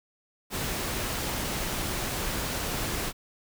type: noise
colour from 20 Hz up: pink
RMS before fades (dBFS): -31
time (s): 0.5-3.13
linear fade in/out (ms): 50
effects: none